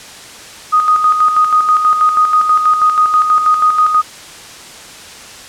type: tone with tremolo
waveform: sine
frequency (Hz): 1244.5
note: D#6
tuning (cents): 0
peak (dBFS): -6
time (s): 0.72-4.02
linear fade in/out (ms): 20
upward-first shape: square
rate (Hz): 6.2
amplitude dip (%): 50
effects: white hiss -33 dBFS RMS until 5.48 s + low-pass 8000 Hz 12 dB/octave